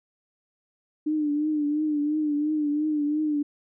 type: tone with vibrato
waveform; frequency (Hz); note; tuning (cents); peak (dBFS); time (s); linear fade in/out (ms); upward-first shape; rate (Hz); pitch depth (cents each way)
sine; 300; D4; +37; -22; 1.06-3.43; 10; triangle; 2.9; 64
effects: none